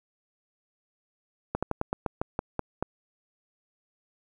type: slowing click train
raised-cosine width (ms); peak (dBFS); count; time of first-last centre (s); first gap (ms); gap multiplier
1; -13; 10; 1.55-2.826; 76; 1.15
effects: 9-bit